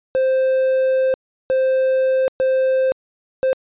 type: tone bursts at uneven times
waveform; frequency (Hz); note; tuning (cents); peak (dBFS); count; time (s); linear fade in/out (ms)
triangle; 523.3; C5; 0; -12; 4; 0.15-1.14 / 1.5-2.28 / 2.4-2.92 / 3.43-3.53; 0
effects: resampled to 8000 Hz